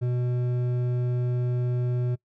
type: tone with hard clipping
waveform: triangle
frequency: 123.47 Hz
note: B2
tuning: in tune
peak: -25 dBFS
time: 0.01-2.16 s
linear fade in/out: 20 ms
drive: 12 dB
effects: noise-tail reverb RT60 0.1 s tail -22 dB re dry